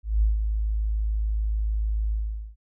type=tone with ADSR envelope; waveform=sine; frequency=53.4 Hz; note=G#1; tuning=49 cents sharp; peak=-16 dBFS; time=0.03-2.56 s; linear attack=190 ms; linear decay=150 ms; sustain=-6 dB; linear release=440 ms; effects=none